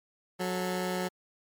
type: tone pair together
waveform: 15% pulse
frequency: 182.8 / 434.8 Hz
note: F#3 / A4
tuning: -21 / -21 cents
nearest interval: octave + minor third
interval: 1500 cents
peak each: -24 / -31 dBFS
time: 0.39-1.09 s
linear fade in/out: 20 ms
effects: MP3 96 kbps